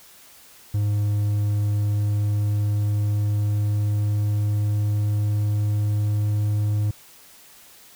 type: tone with pitch glide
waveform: triangle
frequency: 103.6 to 104.74 Hz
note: G#2 to G#2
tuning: -4 to +15 cents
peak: -17 dBFS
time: 0.74-6.91 s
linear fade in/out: 5 ms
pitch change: +19 cents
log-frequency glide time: 1.66-6.59 s
effects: white hiss -49 dBFS RMS until 7.95 s